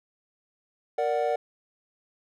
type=chord; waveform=triangle; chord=Bb augmented; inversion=none; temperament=equal; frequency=466.2 / 587.3 / 740 Hz; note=Bb4 / D5 / F#5; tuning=0 / 0 / 0 cents; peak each=-26 dBFS; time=0.98-1.36 s; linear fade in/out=5 ms; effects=none